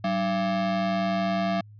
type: ring-modulated tone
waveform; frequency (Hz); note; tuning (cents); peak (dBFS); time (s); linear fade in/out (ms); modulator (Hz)
square; 245.2; B3; -12; -21; 0.04-1.61; 5; 435
effects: added 105 Hz sine -45 dBFS peak until 1.79 s + resampled to 11025 Hz